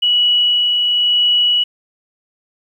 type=tone with tremolo; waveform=sine; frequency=2933 Hz; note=F#7; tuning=16 cents flat; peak=-10 dBFS; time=0.02-1.64 s; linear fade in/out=10 ms; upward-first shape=sine; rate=0.96 Hz; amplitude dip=25%; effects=8-bit